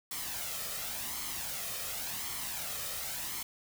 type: noise with flanger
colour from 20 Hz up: white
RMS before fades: -38 dBFS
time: 0.11-3.43 s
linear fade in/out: 5 ms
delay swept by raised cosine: 0.93 to 1.64 ms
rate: 0.91 Hz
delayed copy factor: +0.55
effects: none